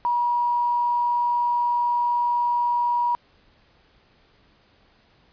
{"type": "tone with quantisation", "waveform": "sine", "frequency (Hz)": 961, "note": "B5", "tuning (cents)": -48, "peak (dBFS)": -19, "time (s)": [0.05, 3.15], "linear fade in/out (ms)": 0, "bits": 8, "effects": ["pink hiss -59 dBFS RMS until 5.32 s", "resampled to 11025 Hz"]}